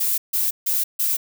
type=noise bursts; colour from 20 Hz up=violet; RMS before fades=-21 dBFS; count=4; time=0-1.17 s; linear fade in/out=10 ms; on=180 ms; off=150 ms; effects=none